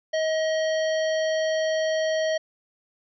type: harmonic tone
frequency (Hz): 633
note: D#5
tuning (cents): +30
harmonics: 1 / 3 / 5 / 7 / 9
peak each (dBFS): -22 / -32 / -36 / -39 / -41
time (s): 0.13-2.38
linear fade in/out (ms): 10
effects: none